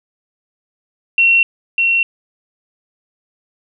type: tone with echo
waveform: sine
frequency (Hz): 2726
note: F7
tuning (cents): -43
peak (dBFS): -8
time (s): 1.18-1.43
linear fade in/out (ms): 2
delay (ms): 600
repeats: 1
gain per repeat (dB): -3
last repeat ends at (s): 2.03
effects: none